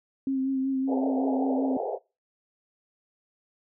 sine tone with vibrato, 266.3 Hz, C4, 31 cents sharp, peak -24 dBFS, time 0.27-1.77 s, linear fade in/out 2 ms, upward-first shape sine, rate 5.3 Hz, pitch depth 24 cents each way
pink band-pass noise, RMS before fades -31 dBFS, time 0.87-1.99 s, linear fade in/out 50 ms, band 390 to 840 Hz, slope 96 dB/octave
effects noise-tail reverb RT60 0.3 s tail -25 dB re dry

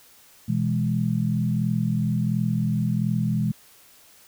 sine chord, E major, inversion second, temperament equal, 123.47 / 164.81 / 207.7 Hz, B2 / E3 / G#3, 0 / 0 / 0 cents, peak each -25 dBFS, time 0.48-3.52 s, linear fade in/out 10 ms, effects white hiss -53 dBFS RMS until 4.27 s

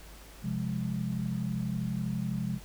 sine chord, F minor, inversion second, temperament equal with one note detuned, 130.81 / 174.61 / 206.7 Hz, C3 / F3 / Ab3, 0 / 0 / -8 cents, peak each -34 dBFS, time 0.42-2.6 s, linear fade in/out 50 ms, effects added 50 Hz sine -49 dBFS peak until 2.64 s + pink hiss -52 dBFS RMS until 2.64 s

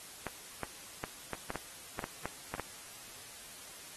clicks, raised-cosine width 0.5 ms, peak -21 dBFS, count 11, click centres 0.267 / 0.633 / 1.039 / 1.333 / 1.504 / 1.557 / 1.992 / 2.041 / 2.256 / 2.54 / 2.597 s, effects white hiss -50 dBFS RMS until 3.96 s + AAC 32 kbps

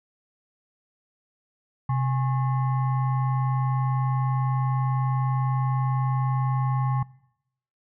sine tone with frequency modulation, 130 Hz, C3, 11 cents flat, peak -21 dBFS, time 1.89-7.03 s, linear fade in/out 5 ms, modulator 956 Hz, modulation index 0.52, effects noise-tail reverb RT60 0.8 s tail -22 dB re dry

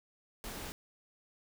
pink noise, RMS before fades -43 dBFS, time 0.44-0.72 s, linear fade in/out 0 ms, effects none

